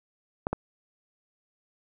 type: clicks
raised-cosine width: 1 ms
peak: -13 dBFS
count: 2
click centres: 0.469 / 0.53 s
effects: none